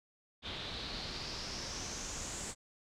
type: noise with low-pass filter sweep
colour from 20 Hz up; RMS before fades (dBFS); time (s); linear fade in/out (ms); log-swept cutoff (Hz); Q
pink; -42; 0.42-2.55; 50; 3500 to 7800; 4.8
effects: none